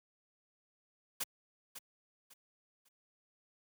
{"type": "noise with echo", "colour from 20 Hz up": "white", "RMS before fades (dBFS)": -36, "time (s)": [1.2, 1.24], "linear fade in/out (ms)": 10, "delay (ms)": 550, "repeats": 3, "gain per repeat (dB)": -11, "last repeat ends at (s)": 2.89, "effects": ["high-pass 100 Hz 12 dB/octave"]}